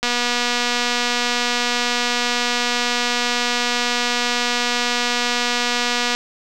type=click train; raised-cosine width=0.2 ms; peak=-3 dBFS; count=1482; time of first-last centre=0.03-6.15 s; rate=242 Hz; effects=none